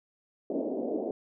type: band-pass noise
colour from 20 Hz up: pink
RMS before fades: -32 dBFS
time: 0.5-1.11 s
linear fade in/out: 2 ms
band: 230 to 650 Hz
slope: 48 dB/octave
effects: none

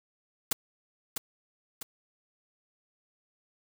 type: noise with echo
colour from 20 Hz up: white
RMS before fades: -26 dBFS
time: 0.51-0.53 s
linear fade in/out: 5 ms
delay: 650 ms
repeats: 2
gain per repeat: -6 dB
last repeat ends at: 1.83 s
effects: none

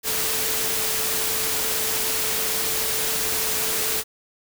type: tone in noise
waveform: sine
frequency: 440 Hz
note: A4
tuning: in tune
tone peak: -35 dBFS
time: 0.03-4.04 s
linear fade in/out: 50 ms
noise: white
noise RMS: -24 dBFS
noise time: 0.03-4.04 s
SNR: -14 dB
effects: none

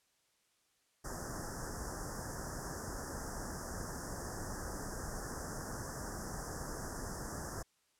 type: band-stop noise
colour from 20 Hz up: pink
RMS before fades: -42 dBFS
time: 1.04-7.63 s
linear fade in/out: 10 ms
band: 1800 to 5100 Hz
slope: 96 dB/octave
effects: white hiss -75 dBFS RMS until 7.99 s + low-pass 10000 Hz 12 dB/octave

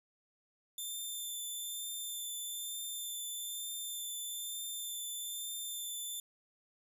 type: tone with vibrato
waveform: 10% pulse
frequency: 3553 Hz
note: A7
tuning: 16 cents sharp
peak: -32 dBFS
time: 0.78-6.2 s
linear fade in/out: 2 ms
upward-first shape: triangle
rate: 1.1 Hz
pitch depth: 15 cents each way
effects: none

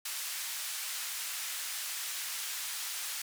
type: band-pass noise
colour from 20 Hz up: white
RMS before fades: -38 dBFS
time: 0.05-3.22 s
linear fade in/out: 5 ms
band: 1300 to 12000 Hz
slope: 12 dB/octave
effects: none

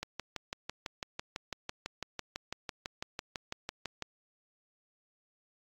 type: click train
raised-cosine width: 0.2 ms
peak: -19 dBFS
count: 25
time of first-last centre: 0.03-4.023 s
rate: 6.01 Hz
effects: AAC 48 kbps

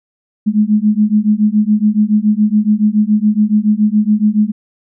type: beating tone pair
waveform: sine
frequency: 208.1 / 215.2 Hz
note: G#3 / A3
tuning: +4 / -38 cents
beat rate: 7.1 Hz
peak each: -12 dBFS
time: 0.46-4.52 s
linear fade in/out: 20 ms
effects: none

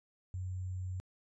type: tone with sample-and-hold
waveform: sine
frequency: 92.1 Hz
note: F#2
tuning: 7 cents flat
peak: -36 dBFS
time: 0.34-1 s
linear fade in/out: 0 ms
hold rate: 7350 Hz
effects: resampled to 22050 Hz

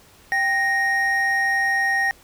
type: tone pair together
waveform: triangle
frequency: 784 / 1864.7 Hz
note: G5 / A#6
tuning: 0 / 0 cents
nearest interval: octave + minor third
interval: 1500 cents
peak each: -23 / -17 dBFS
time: 0.32-2.11 s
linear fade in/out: 0 ms
effects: pink hiss -51 dBFS RMS until 2.23 s

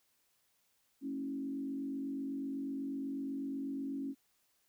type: tone with frequency modulation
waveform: sine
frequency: 274 Hz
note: C#4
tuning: 20 cents flat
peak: -36 dBFS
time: 1.01-4.15 s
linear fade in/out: 50 ms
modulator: 48.1 Hz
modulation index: 0.71
effects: white hiss -75 dBFS RMS until 4.68 s

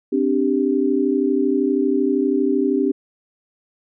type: chord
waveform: sine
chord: C suspended second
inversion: none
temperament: just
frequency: 261.6 / 294.3 / 392.4 Hz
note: C4 / D4 / G4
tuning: 0 / +4 / +2 cents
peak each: -20 dBFS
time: 0.12-2.92 s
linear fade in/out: 10 ms
effects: none

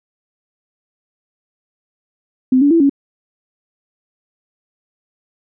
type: tone with pitch steps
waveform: sine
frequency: 257.6 / 286.1 / 333 / 279.1 Hz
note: C4 / D4 / E4 / C#4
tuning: -27 / -45 / +18 / +12 cents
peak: -8 dBFS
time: 2.52-2.896 s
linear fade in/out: 5 ms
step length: 94 ms
effects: none

